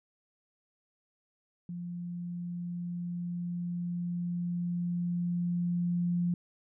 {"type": "tone with level ramp", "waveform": "sine", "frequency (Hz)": 174.61, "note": "F3", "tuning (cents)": 0, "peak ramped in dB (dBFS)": [-36, -26], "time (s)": [1.69, 6.34], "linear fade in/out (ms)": 2, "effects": []}